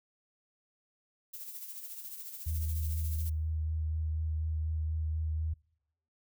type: noise with tremolo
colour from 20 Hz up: violet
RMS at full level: -42 dBFS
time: 1.33-3.3 s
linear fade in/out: 10 ms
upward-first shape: sine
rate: 14 Hz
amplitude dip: 50%
type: tone with vibrato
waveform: sine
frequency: 78.7 Hz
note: D#2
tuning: 20 cents sharp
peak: -30 dBFS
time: 2.46-5.54 s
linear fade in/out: 10 ms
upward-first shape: sine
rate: 4.1 Hz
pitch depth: 15 cents each way
effects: noise-tail reverb RT60 0.8 s tail -26 dB re dry